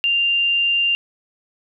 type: tone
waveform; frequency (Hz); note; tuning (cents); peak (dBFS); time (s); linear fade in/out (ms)
sine; 2789; F7; -3; -15; 0.04-0.95; 0
effects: none